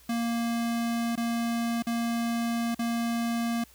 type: tone with dropouts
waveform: square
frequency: 233.1 Hz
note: A#3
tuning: in tune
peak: -27 dBFS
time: 0.09-3.64 s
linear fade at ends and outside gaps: 5 ms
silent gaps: 1.156-1.175 / 1.824-1.868 / 2.747-2.791 s
effects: added 60 Hz sine -59 dBFS peak until 3.74 s + white hiss -57 dBFS RMS until 3.74 s